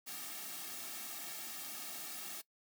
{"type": "noise with comb filter", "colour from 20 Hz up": "white", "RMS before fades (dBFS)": -45, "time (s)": [0.06, 2.42], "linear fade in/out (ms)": 20, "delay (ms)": 2, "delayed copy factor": -0.8, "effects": ["noise-tail reverb RT60 0.1 s tail -20 dB re dry", "high-pass 200 Hz 12 dB/octave"]}